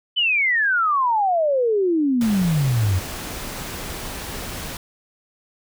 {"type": "exponential sweep", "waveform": "sine", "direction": "down", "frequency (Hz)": [3055, 88.3], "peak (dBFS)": -16, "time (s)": [0.16, 3], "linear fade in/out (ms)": 20}
{"type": "noise", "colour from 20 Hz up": "pink", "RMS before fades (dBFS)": -31, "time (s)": [2.21, 4.77], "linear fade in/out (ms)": 2}
{"effects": []}